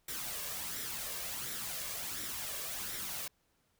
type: noise with flanger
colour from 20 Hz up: white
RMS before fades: -40 dBFS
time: 0.08-3.28 s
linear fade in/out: 5 ms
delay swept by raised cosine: 0.53 to 1.83 ms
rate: 1.4 Hz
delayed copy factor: +0.5
effects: pink hiss -75 dBFS RMS until 3.79 s